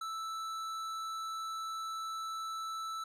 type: tone with tanh clipping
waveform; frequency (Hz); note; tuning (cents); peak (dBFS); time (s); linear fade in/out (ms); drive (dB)
triangle; 1318.5; E6; 0; -39; 0.01-3.04; 5; 18
effects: none